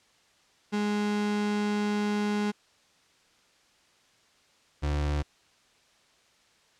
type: tone pair in turn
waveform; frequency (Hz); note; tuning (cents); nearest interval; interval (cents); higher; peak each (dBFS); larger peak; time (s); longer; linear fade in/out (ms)
35% pulse; 207.7 / 73.43; G#3 / D2; 0 / 0; octave + tritone; 1800; first; -24; neither; 0.72-2.52 / 4.82-5.23; first; 20
effects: white hiss -63 dBFS RMS until 6.79 s + low-pass 6000 Hz 12 dB/octave